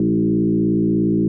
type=tone with frequency modulation; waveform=sine; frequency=257.3 Hz; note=C4; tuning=29 cents flat; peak=-14 dBFS; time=0-1.28 s; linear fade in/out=2 ms; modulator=56.9 Hz; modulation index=1.9; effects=none